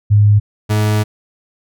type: tone pair in turn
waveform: sine / 40% pulse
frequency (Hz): 103.83 / 106.26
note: G#2 / G#2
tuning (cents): 0 / +40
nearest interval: unison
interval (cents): 40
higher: second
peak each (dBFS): -6 / -11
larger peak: first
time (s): 0.1-0.4 / 0.69-1.04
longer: second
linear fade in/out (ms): 20
effects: none